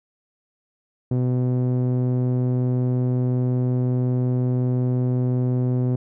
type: tone with low-pass filter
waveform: sawtooth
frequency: 125.5 Hz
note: B2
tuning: 28 cents sharp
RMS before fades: -21 dBFS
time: 1.11-5.96 s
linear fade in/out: 5 ms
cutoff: 380 Hz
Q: 0.82
effects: none